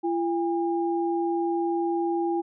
sine tone pair together, 340 / 808.7 Hz, F4 / G#5, -46 / -46 cents, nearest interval octave + minor third, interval 1500 cents, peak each -24 / -29 dBFS, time 0.03-2.42 s, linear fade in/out 20 ms, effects none

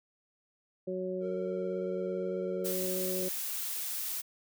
harmonic tone, 185 Hz, F#3, in tune, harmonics 1 / 2 / 3, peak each -39 / -35 / -37 dBFS, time 0.87-3.29 s, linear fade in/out 10 ms
triangle tone with vibrato, 458.3 Hz, A#4, 29 cents flat, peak -36 dBFS, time 1.2-2.75 s, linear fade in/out 50 ms, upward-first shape square, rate 18 Hz, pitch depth 26 cents each way
blue noise, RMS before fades -36 dBFS, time 2.64-4.22 s, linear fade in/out 20 ms
effects none

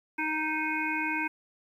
harmonic tone, 311.1 Hz, D#4, in tune, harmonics 1 / 3 / 5 / 7 / 8, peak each -34 / -34 / -34 / -34 / -34 dBFS, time 0.18-1.28 s, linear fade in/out 10 ms, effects 10-bit

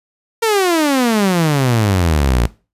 sawtooth exponential sweep, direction down, 466.2 to 55 Hz, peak -8 dBFS, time 0.42-2.47 s, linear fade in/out 10 ms, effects noise-tail reverb RT60 0.3 s tail -19 dB re dry + resampled to 32000 Hz

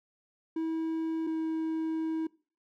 triangle tone pair in turn, 323.2 / 320.6 Hz, E4 / E4, -34 / -48 cents, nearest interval unison, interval 14 cents, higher first, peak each -27 dBFS, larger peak neither, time 0.56-1.27 / 1.27-2.27 s, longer second, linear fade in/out 5 ms, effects noise-tail reverb RT60 0.4 s tail -22 dB re dry

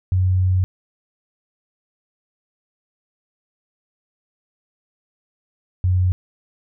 sine tone pair in turn, 92.5 / 91.38 Hz, F#2 / F#2, 0 / -21 cents, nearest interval unison, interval 21 cents, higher first, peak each -14 dBFS, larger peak neither, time 0.12-0.64 / 5.84-6.12 s, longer first, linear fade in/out 0 ms, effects none

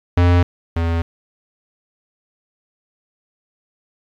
square tone pair in turn, 88 / 83.59 Hz, F2 / E2, +14 / +25 cents, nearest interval minor second, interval 89 cents, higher first, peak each -11 / -17 dBFS, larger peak first, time 0.17-0.43 / 0.76-1.02 s, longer neither, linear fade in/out 5 ms, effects low-pass 3000 Hz 12 dB/octave + 8-bit

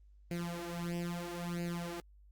sawtooth tone with flanger, 172.6 Hz, F3, 20 cents flat, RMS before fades -39 dBFS, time 0.31-2 s, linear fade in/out 0 ms, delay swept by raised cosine 0.43 to 5.43 ms, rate 0.76 Hz, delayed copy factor +0.85, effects added 50 Hz sine -57 dBFS peak until 2.31 s + Opus 24 kbps

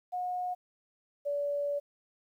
sine tone pair in turn, 724 / 574.6 Hz, F#5 / D5, -38 / -38 cents, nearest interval major third, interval 400 cents, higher first, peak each -31 / -29 dBFS, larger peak second, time 0.12-0.55 / 1.25-1.8 s, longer second, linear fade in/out 20 ms, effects 11-bit

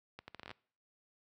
accelerating click train, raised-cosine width 0.3 ms, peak -30 dBFS, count 10, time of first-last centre 0.19-0.513 s, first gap 90 ms, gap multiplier 0.74, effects noise-tail reverb RT60 0.5 s tail -23 dB re dry + high-pass 60 Hz 12 dB/octave

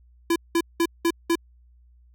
square tone bursts, 336.5 Hz, E4, 36 cents sharp, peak -19 dBFS, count 5, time 0.3-1.355 s, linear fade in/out 5 ms, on 59 ms, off 190 ms, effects added 60 Hz sine -52 dBFS peak until 2.14 s

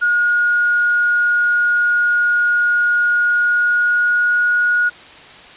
sine tone with pitch glide, 1438 to 1448.8 Hz, F#6 to F#6, -50 to -37 cents, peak -12 dBFS, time 0.01-4.9 s, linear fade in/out 20 ms, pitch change +13 cents, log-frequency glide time 3.13-4.47 s, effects white hiss -39 dBFS RMS until 5.56 s + resampled to 8000 Hz

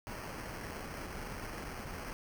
pink noise with sample-and-hold, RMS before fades -43 dBFS, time 0.07-2.13 s, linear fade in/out 0 ms, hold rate 3675 Hz, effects none

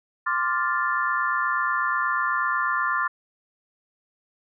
sine chord, D minor seventh, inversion third, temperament equal, 1046.5 / 1174.7 / 1396.9 / 1760 Hz, C6 / D6 / F6 / A6, 0 / 0 / 0 / 0 cents, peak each -27 dBFS, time 0.26-3.08 s, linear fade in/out 10 ms, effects none

